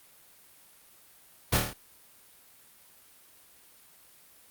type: noise with echo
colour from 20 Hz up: pink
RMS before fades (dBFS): -24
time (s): 1.52-1.58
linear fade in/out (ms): 10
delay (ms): 26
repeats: 6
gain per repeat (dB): -3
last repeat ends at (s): 1.736
effects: white hiss -57 dBFS RMS until 4.5 s + Opus 32 kbps